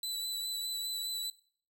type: tone with vibrato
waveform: sawtooth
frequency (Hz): 3977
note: B7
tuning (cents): +11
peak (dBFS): -32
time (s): 0.03-1.3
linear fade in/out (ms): 2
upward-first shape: triangle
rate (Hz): 4.9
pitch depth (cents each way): 23
effects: noise-tail reverb RT60 0.5 s tail -19 dB re dry